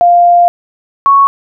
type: tone pair in turn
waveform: sine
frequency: 698.5 / 1108.8 Hz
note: F5 / C#6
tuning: 0 / 0 cents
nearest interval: minor sixth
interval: 800 cents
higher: second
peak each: -3 dBFS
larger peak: neither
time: 0.01-0.48 / 1.06-1.27 s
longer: first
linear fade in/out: 0 ms
effects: none